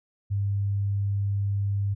sine tone, 100 Hz, G2, 35 cents sharp, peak -23 dBFS, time 0.3-1.95 s, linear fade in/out 20 ms, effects none

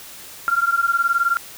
sine beating tone pair, 1374 / 1393 Hz, F6 / F6, -29 / -5 cents, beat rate 19 Hz, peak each -19 dBFS, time 0.48-1.37 s, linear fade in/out 0 ms, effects white hiss -39 dBFS RMS until 1.57 s

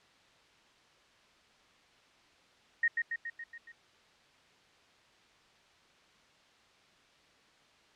sine tone with echo, 1863 Hz, A#6, 2 cents flat, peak -24 dBFS, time 2.83-2.88 s, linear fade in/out 5 ms, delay 140 ms, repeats 6, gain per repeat -4 dB, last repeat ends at 3.72 s, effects white hiss -63 dBFS RMS until 7.95 s + low-pass 4000 Hz 12 dB/octave

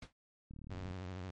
pink noise with exponential decay, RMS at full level -43 dBFS, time 0.02-0.13 s, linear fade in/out 5 ms, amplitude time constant 23 ms
click train, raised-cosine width 5 ms, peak -38 dBFS, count 16, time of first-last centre 0.51-0.91 s, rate 37.5 Hz
sawtooth tone with vibrato, 92 Hz, F#2, 9 cents flat, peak -38 dBFS, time 0.7-1.31 s, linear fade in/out 10 ms, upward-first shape sine, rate 13 Hz, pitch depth 89 cents each way
effects low-pass 5000 Hz 12 dB/octave + MP3 48 kbps

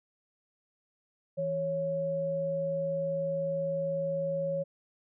sine tone pair together, 163.56 / 553 Hz, E3 / C#5, -13 / -4 cents, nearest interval octave + major sixth, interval 2109 cents, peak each -37 / -29 dBFS, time 1.37-4.64 s, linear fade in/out 20 ms, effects none

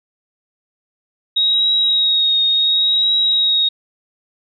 sine tone with vibrato, 3782 Hz, A#7, 24 cents sharp, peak -12 dBFS, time 1.36-3.69 s, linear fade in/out 10 ms, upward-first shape triangle, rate 0.7 Hz, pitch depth 33 cents each way, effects none

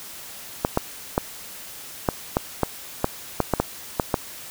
clicks, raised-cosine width 1 ms, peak -4 dBFS, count 12, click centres 0.649 / 0.774 / 1.179 / 2.088 / 2.369 / 2.633 / 3.044 / 3.403 / 3.537 / 3.6 / 3.998 / 4.142 s, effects white hiss -39 dBFS RMS until 4.5 s

